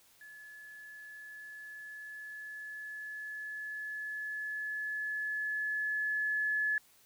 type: tone with level ramp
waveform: sine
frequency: 1713 Hz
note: A6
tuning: 47 cents flat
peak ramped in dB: -49 to -28 dBFS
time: 0.21-6.78 s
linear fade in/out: 2 ms
effects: white hiss -64 dBFS RMS until 7.05 s